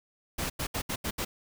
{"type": "noise bursts at uneven times", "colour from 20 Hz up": "pink", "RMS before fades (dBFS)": -32, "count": 6, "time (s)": [[0.38, 0.5], [0.59, 0.67], [0.74, 0.82], [0.89, 0.96], [1.04, 1.11], [1.18, 1.25]], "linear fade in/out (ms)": 10, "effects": []}